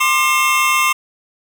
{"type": "tone cluster", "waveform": "square", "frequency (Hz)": [1051, 1198, 2139, 2690], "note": ["C6", "D6", "C7", "E7"], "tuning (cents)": [7, 34, 38, 34], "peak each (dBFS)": -19, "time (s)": [0, 0.93], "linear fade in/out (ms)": 10, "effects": []}